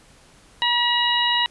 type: harmonic tone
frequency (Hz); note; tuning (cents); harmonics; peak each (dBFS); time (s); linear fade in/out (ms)
961; B5; -48; 1 / 2 / 3 / 4; -23 / -24 / -22 / -23; 0.62-1.46; 0
effects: pink hiss -52 dBFS RMS until 1.5 s + resampled to 24000 Hz